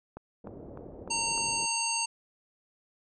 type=click train; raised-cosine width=1 ms; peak=-27 dBFS; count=5; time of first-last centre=0.17-1.378 s; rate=3.31 Hz
type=low-pass noise; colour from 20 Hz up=white; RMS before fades=-45 dBFS; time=0.44-1.66 s; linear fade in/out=5 ms; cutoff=550 Hz; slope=24 dB/octave
type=harmonic tone; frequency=916 Hz; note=A#5; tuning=31 cents flat; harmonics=1 / 3 / 5 / 7 / 9; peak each=-34 / -34 / -34 / -34 / -34 dBFS; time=1.1-2.06 s; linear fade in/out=10 ms
effects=none